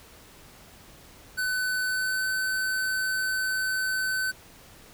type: tone with pitch glide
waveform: square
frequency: 1507 to 1521.9 Hz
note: F#6 to F#6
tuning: +31 to +48 cents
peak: -26 dBFS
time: 1.37-4.32 s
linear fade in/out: 20 ms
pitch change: +17 cents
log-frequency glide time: 1.82-2.27 s
effects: pink hiss -51 dBFS RMS until 4.93 s